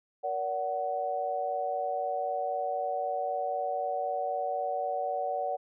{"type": "tone cluster", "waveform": "sine", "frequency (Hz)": [471.1, 575, 746], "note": ["A#4", "D5", "F#5"], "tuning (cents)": [18, -37, 14], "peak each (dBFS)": [-38, -33, -31], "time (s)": [0.23, 5.57], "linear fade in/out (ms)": 20, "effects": []}